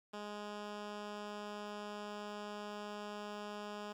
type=tone; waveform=10% pulse; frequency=207.7 Hz; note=G#3; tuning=in tune; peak=-35 dBFS; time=0.13-3.93 s; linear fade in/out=10 ms; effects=low-pass 6000 Hz 12 dB/octave + 11-bit